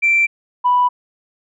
sine tone pair in turn, 2347 / 986.8 Hz, D7 / B5, -2 / -2 cents, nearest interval octave + minor third, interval 1500 cents, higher first, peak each -10 dBFS, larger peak neither, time 0.02-0.27 / 0.64-0.89 s, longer neither, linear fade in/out 20 ms, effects tanh soft clip ceiling -6 dBFS

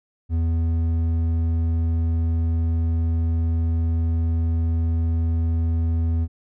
sine tone with hard clipping, 82.41 Hz, E2, in tune, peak -20 dBFS, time 0.29-6.28 s, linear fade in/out 50 ms, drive 6 dB, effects none

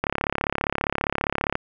click train, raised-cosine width 0.5 ms, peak -7 dBFS, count 54, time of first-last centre 0.04-1.554 s, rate 35 Hz, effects none

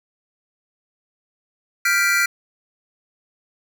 square chord, G dominant seventh, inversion third, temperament equal, 1396.9 / 1568 / 1975.5 / 2349 Hz, F6 / G6 / B6 / D7, 0 / 0 / 0 / 0 cents, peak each -21 / -26 / -21 / -23 dBFS, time 1.85-2.26 s, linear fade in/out 5 ms, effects none

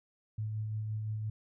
sine tone with tremolo, 108 Hz, A2, 32 cents flat, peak -32 dBFS, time 0.38-1.3 s, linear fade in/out 5 ms, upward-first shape sine, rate 5.8 Hz, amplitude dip 25%, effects none

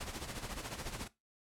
pink noise with tremolo, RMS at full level -40 dBFS, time 0-1.08 s, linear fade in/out 10 ms, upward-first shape sine, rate 14 Hz, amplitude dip 65%, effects noise-tail reverb RT60 0.2 s tail -17 dB re dry + low-pass 11000 Hz 12 dB/octave

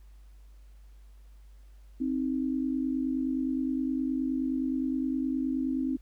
sine tone pair together, 262.2 / 311.8 Hz, C4 / D#4, +4 / +4 cents, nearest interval minor third, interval 300 cents, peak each -28 / -32 dBFS, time 2-5.97 s, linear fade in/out 10 ms, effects added 50 Hz sine -49 dBFS peak until 6.01 s + pink hiss -69 dBFS RMS until 6.01 s

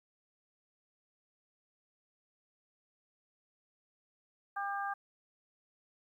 harmonic tone, 399.7 Hz, G4, 34 cents sharp, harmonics 2 / 3 / 4, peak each -37 / -39 / -40 dBFS, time 4.56-4.94 s, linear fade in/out 10 ms, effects 12-bit

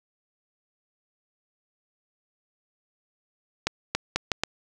accelerating click train, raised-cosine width 0.2 ms, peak -6 dBFS, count 5, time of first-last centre 3.67-4.436 s, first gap 280 ms, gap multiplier 0.75, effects none

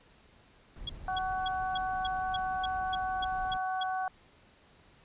brown noise, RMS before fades -46 dBFS, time 0.76-3.57 s, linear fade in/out 0 ms
sine tone bursts, 3322 Hz, G#7, in tune, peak -32 dBFS, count 11, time 0.87-3.834 s, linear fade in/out 5 ms, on 24 ms, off 270 ms
harmonic tone, 374.6 Hz, F#4, 21 cents sharp, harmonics 2 / 3 / 4, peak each -31 / -40 / -39 dBFS, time 1.08-4.08 s, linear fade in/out 2 ms
effects pink hiss -61 dBFS RMS until 5.04 s + resampled to 8000 Hz

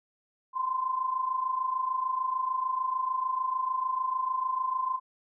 sine tone pair together, 1013.3 / 1040 Hz, B5 / C6, +44 / -11 cents, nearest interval unison, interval 45 cents, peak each -33 / -28 dBFS, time 0.53-5 s, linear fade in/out 50 ms, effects none

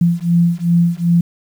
sine beating tone pair, 170 / 172.6 Hz, F3 / F3, -46 / -20 cents, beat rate 2.6 Hz, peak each -14 dBFS, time 0.01-1.21 s, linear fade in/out 5 ms, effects 7-bit

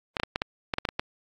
clicks, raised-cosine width 0.3 ms, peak -10 dBFS, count 10, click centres 0.168 / 0.199 / 0.234 / 0.359 / 0.419 / 0.738 / 0.784 / 0.852 / 0.889 / 0.995 s, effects AAC 48 kbps

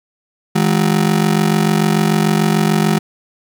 35% pulse ring-modulated tone, 185 Hz, F#3, in tune, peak -7 dBFS, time 0.55-2.99 s, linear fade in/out 10 ms, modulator 23.4 Hz, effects none

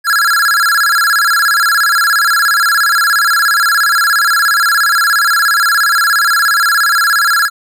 square tone with vibrato, 1508 Hz, F#6, 32 cents sharp, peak -9 dBFS, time 0.04-7.5 s, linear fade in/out 50 ms, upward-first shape square, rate 17 Hz, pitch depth 170 cents each way, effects none

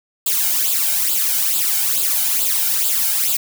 blue noise with flanger, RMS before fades -18 dBFS, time 0.26-3.37 s, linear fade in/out 5 ms, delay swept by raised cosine 0.25 to 1.35 ms, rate 2.3 Hz, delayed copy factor +0.75, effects none

